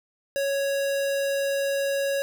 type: tone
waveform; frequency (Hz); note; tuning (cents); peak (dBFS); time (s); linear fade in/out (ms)
square; 554.4; C#5; 0; -24; 0.36-2.22; 0
effects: none